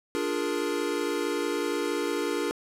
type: chord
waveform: square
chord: Bb dominant seventh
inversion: first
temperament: equal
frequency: 293.7 / 349.2 / 415.3 / 466.2 Hz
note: D4 / F4 / Ab4 / Bb4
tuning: 0 / 0 / 0 / 0 cents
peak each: -33 dBFS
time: 0.15-2.51 s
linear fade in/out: 0 ms
effects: low-pass 12000 Hz 12 dB/octave